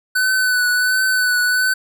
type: tone with vibrato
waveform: square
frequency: 1500 Hz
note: F#6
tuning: 23 cents sharp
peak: -15 dBFS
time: 0.15-1.74 s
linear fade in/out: 10 ms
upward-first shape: triangle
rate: 1.4 Hz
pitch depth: 31 cents each way
effects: none